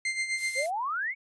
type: tone with tremolo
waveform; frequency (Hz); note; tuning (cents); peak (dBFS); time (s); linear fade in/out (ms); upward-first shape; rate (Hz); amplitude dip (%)
40% pulse; 2093; C7; 0; -25; 0.05-0.66; 2; sine; 7.9; 65
type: noise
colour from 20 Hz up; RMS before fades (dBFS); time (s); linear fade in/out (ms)
violet; -37; 0.36-0.71; 50
type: exponential sweep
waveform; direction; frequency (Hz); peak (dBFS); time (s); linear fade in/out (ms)
sine; up; 493.9 to 2276; -28; 0.55-1.15; 50
effects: resampled to 24000 Hz